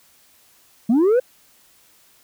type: linear sweep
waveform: sine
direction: up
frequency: 209.6 to 523.3 Hz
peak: -10 dBFS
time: 0.89-1.2 s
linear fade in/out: 10 ms
effects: tanh soft clip ceiling -12 dBFS + white hiss -55 dBFS RMS until 2.23 s